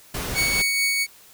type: noise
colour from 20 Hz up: pink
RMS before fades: -29 dBFS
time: 0.14-0.62 s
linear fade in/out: 5 ms
type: tone with tremolo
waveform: sawtooth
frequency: 2230 Hz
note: C#7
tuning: 10 cents sharp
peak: -15 dBFS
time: 0.34-1.07 s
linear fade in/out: 50 ms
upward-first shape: triangle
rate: 4.5 Hz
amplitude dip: 30%
effects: white hiss -50 dBFS RMS until 1.33 s